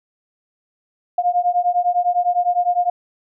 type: beating tone pair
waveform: sine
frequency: 705 / 714.9 Hz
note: F5 / F5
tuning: +16 / +40 cents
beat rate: 9.9 Hz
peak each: -18 dBFS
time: 1.18-2.9 s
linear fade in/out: 5 ms
effects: none